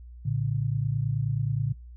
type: tone pair together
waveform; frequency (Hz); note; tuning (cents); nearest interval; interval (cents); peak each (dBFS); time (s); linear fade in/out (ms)
sine; 113.2 / 142.62; A2 / C#3; +50 / +50; major third; 400; -27; 0.25-1.73; 10
effects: noise-tail reverb RT60 0.2 s tail -24 dB re dry + added 60 Hz sine -42 dBFS peak until 1.96 s